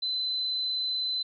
sine tone, 4036 Hz, B7, 37 cents sharp, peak -27 dBFS, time 0.02-1.23 s, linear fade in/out 10 ms, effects none

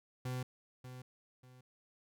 40% pulse tone with echo, 126.9 Hz, B2, 47 cents sharp, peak -36 dBFS, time 0.25-0.43 s, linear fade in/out 5 ms, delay 590 ms, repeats 2, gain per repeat -10 dB, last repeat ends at 1.61 s, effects none

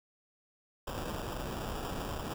pink noise with sample-and-hold, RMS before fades -38 dBFS, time 0.87-2.34 s, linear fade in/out 5 ms, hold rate 2100 Hz, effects none

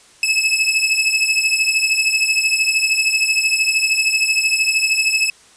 sawtooth beating tone pair, 2587 / 2600 Hz, E7 / E7, -33 / -24 cents, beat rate 13 Hz, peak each -14 dBFS, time 0.23-5.3 s, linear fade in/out 2 ms, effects white hiss -48 dBFS RMS until 5.56 s + resampled to 22050 Hz

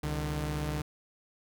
sawtooth tone pair together, 67.36 / 150.6 Hz, C#2 / D3, -49 / +44 cents, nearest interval octave + major second, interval 1393 cents, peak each -31 / -29 dBFS, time 0.03-0.82 s, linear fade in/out 5 ms, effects none

